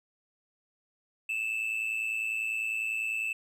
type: tone with amplitude modulation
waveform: triangle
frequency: 2636 Hz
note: E7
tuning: 1 cent flat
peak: -25 dBFS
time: 1.29-3.33 s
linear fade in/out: 5 ms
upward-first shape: sine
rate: 110 Hz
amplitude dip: 60%
effects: none